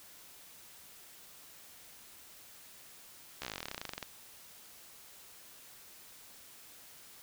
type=slowing click train; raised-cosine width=0.2 ms; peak=-21 dBFS; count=23; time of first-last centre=3.42-4.027 s; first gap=14 ms; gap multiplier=1.06; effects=white hiss -55 dBFS RMS until 7.22 s